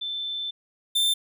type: tone pair in turn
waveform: sine / 45% pulse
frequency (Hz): 3536 / 3567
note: A7 / A7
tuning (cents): +8 / +23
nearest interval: unison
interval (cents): 15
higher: second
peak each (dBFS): -28 / -20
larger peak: second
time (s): 0.01-0.51 / 0.95-1.14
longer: first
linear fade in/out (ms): 10
effects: none